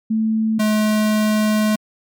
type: tone pair in turn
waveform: sine / square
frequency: 220.3 / 214 Hz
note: A3 / A3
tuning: +2 / -48 cents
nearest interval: minor second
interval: 50 cents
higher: first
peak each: -15 dBFS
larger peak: neither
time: 0.1-0.59 / 0.59-1.76 s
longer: second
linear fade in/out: 10 ms
effects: MP3 96 kbps